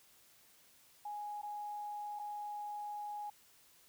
sine tone with dropouts, 830.6 Hz, G#5, in tune, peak -40 dBFS, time 1.05-3.3 s, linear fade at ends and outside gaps 5 ms, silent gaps 1.416-1.43 / 2.191-2.195 s, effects white hiss -65 dBFS RMS until 3.88 s

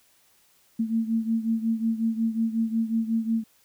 sine beating tone pair, 224.3 / 229.8 Hz, A3 / A#3, +34 / -25 cents, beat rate 5.5 Hz, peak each -24 / -28 dBFS, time 0.79-3.44 s, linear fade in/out 10 ms, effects white hiss -62 dBFS RMS until 3.64 s

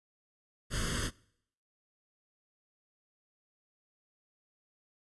pink noise with comb filter, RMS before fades -33 dBFS, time 0.7-1.11 s, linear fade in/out 50 ms, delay 0.62 ms, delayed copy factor +1, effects noise-tail reverb RT60 0.7 s tail -24 dB re dry + resampled to 24000 Hz

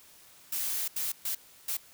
blue noise bursts at uneven times, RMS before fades -32 dBFS, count 4, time 0.52-0.88 / 0.96-1.12 / 1.25-1.35 / 1.68-1.77 s, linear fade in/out 5 ms, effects white hiss -56 dBFS RMS until 1.93 s

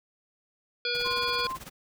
harmonic tone, 482.3 Hz, B4, 41 cents flat, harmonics 1 / 3 / 5 / 7 / 9 / 10, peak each -34 / -34 / -34 / -34 / -34 / -34 dBFS, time 0.85-1.47 s, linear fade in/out 2 ms
pink noise with tremolo, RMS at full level -41 dBFS, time 0.94-1.7 s, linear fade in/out 10 ms, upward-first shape sine, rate 18 Hz, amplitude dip 85%
sine tone, 1046.5 Hz, C6, in tune, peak -31 dBFS, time 1.04-1.57 s, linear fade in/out 20 ms
effects none

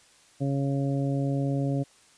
harmonic tone, 138.5 Hz, C#3, 1 cent flat, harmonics 1 / 2 / 3 / 4 / 5, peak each -26 / -29 / -38 / -35 / -41 dBFS, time 0.4-1.84 s, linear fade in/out 20 ms, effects white hiss -58 dBFS RMS until 2.17 s + resampled to 22050 Hz

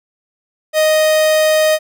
45% pulse tone, 622.3 Hz, D#5, in tune, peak -10 dBFS, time 0.73-1.79 s, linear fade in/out 50 ms, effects none

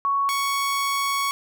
sine / sawtooth tone pair in turn, 1113 / 1113 Hz, C#6 / C#6, +7 / +7 cents, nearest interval unison, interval 0 cents, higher neither, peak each -19 / -18 dBFS, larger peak second, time 0.05-0.29 / 0.29-1.31 s, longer second, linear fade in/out 0 ms, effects none

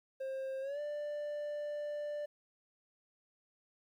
triangle tone with pitch glide, 532 to 590.3 Hz, C5 to D5, +29 to +9 cents, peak -35 dBFS, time 0.2-2.26 s, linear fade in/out 10 ms, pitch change +180 cents, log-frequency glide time 0.61-0.8 s, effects 12-bit

